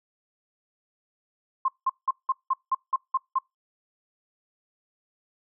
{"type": "tone bursts", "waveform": "sine", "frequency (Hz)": 1058, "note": "C6", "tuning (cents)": 19, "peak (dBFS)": -20, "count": 9, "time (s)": [1.65, 3.387], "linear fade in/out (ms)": 5, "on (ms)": 33, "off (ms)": 180, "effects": ["noise-tail reverb RT60 0.2 s tail -26 dB re dry"]}